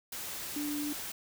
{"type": "tone in noise", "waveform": "sine", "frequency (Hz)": 293.7, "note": "D4", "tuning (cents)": 0, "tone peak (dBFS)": -33, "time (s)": [0.56, 0.93], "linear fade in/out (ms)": 5, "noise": "white", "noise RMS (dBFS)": -40, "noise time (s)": [0.12, 1.12], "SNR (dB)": 4, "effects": []}